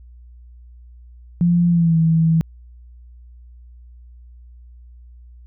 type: tone with pitch glide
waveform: sine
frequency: 173.1 to 162.44 Hz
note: F3 to E3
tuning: -15 to -25 cents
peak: -12 dBFS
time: 1.41-2.41 s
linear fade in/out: 0 ms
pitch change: -110 cents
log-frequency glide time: 1.69-1.97 s
effects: added 60 Hz sine -40 dBFS peak until 5.46 s